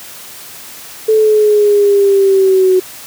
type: exponential sweep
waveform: sine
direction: down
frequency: 438.8 to 369.4 Hz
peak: -6 dBFS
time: 1.08-2.8 s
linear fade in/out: 10 ms
effects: white hiss -32 dBFS RMS until 3.06 s + high-pass 80 Hz 12 dB/octave